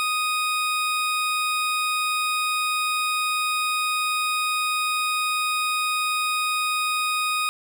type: tone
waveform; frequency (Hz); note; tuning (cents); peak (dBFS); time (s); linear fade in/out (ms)
20% pulse; 1244.5; D#6; 0; -17; 0-7.49; 0
effects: none